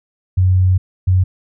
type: tone bursts at uneven times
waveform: sine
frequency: 92.5 Hz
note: F#2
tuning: in tune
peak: -9 dBFS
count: 2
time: 0.37-0.78 / 1.07-1.24 s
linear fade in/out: 10 ms
effects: none